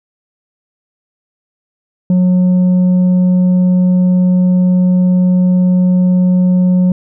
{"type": "tone with tanh clipping", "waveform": "sine", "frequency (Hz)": 181.8, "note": "F#3", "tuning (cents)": -30, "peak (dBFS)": -8, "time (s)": [2.1, 6.92], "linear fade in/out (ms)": 2, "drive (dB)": 4, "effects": []}